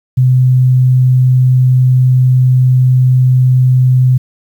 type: tone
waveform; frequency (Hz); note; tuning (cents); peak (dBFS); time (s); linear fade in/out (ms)
sine; 127.8; C3; -40; -5; 0.17-4.18; 10
effects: 7-bit